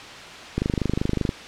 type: click train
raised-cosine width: 3 ms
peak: -9 dBFS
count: 19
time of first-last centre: 0.58-1.291 s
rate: 25.3 Hz
effects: white hiss -38 dBFS RMS until 1.47 s + low-pass 4000 Hz 12 dB/octave